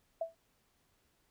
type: tone with exponential decay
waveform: sine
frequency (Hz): 659.3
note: E5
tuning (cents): 0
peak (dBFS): -29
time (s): 0.21-0.35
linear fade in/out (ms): 5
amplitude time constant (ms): 29
effects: pink hiss -74 dBFS RMS until 1.3 s